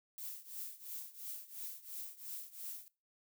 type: noise with tremolo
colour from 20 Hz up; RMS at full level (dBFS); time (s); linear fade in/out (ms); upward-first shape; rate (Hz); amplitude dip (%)
violet; -43; 0.18-2.88; 0; triangle; 2.9; 90
effects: noise-tail reverb RT60 0.3 s tail -20 dB re dry

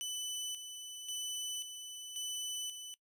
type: tone with tremolo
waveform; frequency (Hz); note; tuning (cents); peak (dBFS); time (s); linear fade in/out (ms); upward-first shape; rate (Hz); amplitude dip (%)
20% pulse; 2995; F#7; +20; -32; 0.01-2.94; 0; square; 0.93; 55
effects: noise-tail reverb RT60 0.1 s tail -20 dB re dry

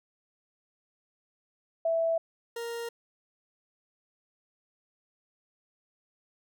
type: tone pair in turn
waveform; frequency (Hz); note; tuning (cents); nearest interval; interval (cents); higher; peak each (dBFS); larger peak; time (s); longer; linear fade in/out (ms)
sine / 40% pulse; 659.3 / 467; E5 / A#4; 0 / +3; tritone; 597; first; -24 / -33; first; 1.85-2.18 / 2.56-2.89; neither; 5
effects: none

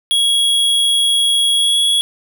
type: tone with pitch glide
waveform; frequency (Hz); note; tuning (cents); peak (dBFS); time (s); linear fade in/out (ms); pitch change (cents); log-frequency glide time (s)
square; 3322 to 3349; G#7 to G#7; 0 to +14; -12; 0.11-2.01; 0; +14; 1.55-1.78
effects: none

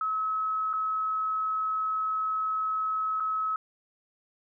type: tone with dropouts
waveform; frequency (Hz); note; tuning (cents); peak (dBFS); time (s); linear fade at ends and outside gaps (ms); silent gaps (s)
sine; 1287; E6; -42; -26; 0.01-3.56; 2; 0.731-0.736 / 3.2-3.204
effects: none

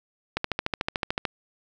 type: click train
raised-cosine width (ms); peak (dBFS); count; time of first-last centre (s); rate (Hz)
0.3; -9; 13; 0.37-1.252; 13.6
effects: none

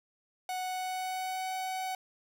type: tone with pitch glide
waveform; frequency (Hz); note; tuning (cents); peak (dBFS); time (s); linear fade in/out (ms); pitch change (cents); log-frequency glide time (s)
45% pulse; 739 to 750.6; F#5 to F#5; -2 to +25; -33; 0.49-1.95; 2; +27; 0.59-1.49
effects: none

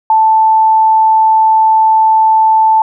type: tone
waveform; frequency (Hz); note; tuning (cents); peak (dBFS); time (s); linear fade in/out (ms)
sine; 880; A5; 0; -5; 0.1-2.82; 2
effects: none

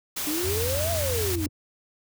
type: noise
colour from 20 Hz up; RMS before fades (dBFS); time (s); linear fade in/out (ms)
white; -30; 0.16-1.36; 10
type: exponential two-way sweep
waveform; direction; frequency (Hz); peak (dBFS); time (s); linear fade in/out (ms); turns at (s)
sine; up then down; 290 to 687 to 290; -27; 0.27-1.47; 2; 0.91
type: tone with vibrato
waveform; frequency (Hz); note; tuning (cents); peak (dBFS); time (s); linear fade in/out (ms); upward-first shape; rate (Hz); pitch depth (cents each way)
triangle; 87.31; F2; 0; -26; 0.42-1.49; 50; sine; 20; 260
type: noise with exponential growth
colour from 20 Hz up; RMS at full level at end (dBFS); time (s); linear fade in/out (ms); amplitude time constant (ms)
white; -31; 1.18-1.46; 2; 60
effects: none

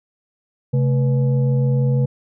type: tone with frequency modulation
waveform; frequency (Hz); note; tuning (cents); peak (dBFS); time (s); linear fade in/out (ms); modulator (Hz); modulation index
sine; 134.3; C3; +46; -14; 0.73-2.06; 10; 355; 0.51
effects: none

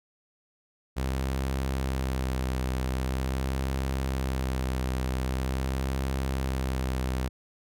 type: tone with vibrato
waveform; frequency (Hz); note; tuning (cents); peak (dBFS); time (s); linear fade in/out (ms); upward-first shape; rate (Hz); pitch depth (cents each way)
sawtooth; 65.41; C2; 0; -23; 0.96-7.29; 20; sine; 0.44; 30
effects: none

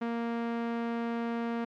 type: tone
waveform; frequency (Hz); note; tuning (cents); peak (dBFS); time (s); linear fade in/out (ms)
sawtooth; 233.1; A#3; 0; -26; 0.01-1.65; 10
effects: low-pass 2000 Hz 12 dB/octave + MP3 96 kbps

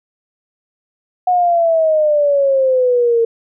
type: exponential sweep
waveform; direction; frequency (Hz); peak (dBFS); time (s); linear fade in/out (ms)
sine; down; 732 to 455.9; -10; 1.27-3.25; 5
effects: none

